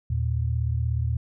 sine tone pair together, 79.86 / 116.54 Hz, D#2 / A#2, +46 / 0 cents, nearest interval perfect fifth, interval 654 cents, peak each -25 dBFS, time 0.1-1.17 s, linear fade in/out 5 ms, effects none

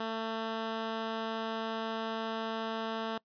10% pulse tone, 223.6 Hz, A3, 28 cents sharp, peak -25 dBFS, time 0-3.18 s, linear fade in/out 5 ms, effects noise-tail reverb RT60 0.1 s tail -23 dB re dry + resampled to 11025 Hz

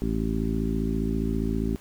harmonic tone with a mistuned harmonic, 55 Hz, A1, in tune, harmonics 1 / 2 / 3 / 4 / 5 / 6 / 7, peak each -29 / -35 / -32 / -29 / -31 / -37 / -34 dBFS, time 0.02-1.76 s, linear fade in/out 0 ms, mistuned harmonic 1, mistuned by -18 cents, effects pink hiss -52 dBFS RMS until 1.8 s

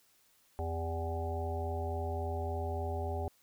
harmonic tone with a mistuned harmonic, 83.5 Hz, E2, 23 cents sharp, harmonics 1 / 3 / 5 / 7 / 9 / 10, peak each -35 / -47 / -41 / -43 / -41 / -47 dBFS, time 0.59-3.28 s, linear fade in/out 0 ms, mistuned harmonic 5, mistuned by -61 cents, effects white hiss -68 dBFS RMS until 3.42 s

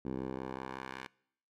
10% pulse tone with band-pass filter sweep, 65.3 Hz, C2, 3 cents flat, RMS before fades -41 dBFS, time 0.05-1.07 s, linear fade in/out 5 ms, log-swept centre 290 to 2000 Hz, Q 0.96, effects noise-tail reverb RT60 0.7 s tail -24 dB re dry

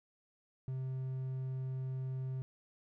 triangle tone, 130.81 Hz, C3, in tune, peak -34 dBFS, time 0.68-2.42 s, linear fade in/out 0 ms, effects none

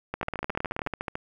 two click trains, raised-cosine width 0.5 ms, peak -15 / -15 dBFS, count 15 / 13, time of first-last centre 0.14-1.154 / 0.23-0.872 s, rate 13.8 / 18.7 Hz, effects 9-bit

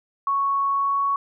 sine tone with pitch glide, 1108.7 to 1115.1 Hz, C#6 to C#6, 0 to +10 cents, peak -19 dBFS, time 0.27-1.16 s, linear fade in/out 2 ms, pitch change +10 cents, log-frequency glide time 0.69-1.01 s, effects none

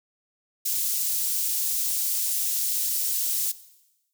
white high-pass noise, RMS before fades -26 dBFS, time 0.65-3.52 s, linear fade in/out 10 ms, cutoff 5800 Hz, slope 12 dB/octave, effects noise-tail reverb RT60 1.0 s tail -17 dB re dry

